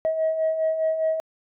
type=beating tone pair; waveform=sine; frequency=634 / 638.9 Hz; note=D#5 / D#5; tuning=+32 / +46 cents; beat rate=4.9 Hz; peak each=-28 / -20 dBFS; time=0.05-1.2 s; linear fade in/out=0 ms; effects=tanh soft clip ceiling -16 dBFS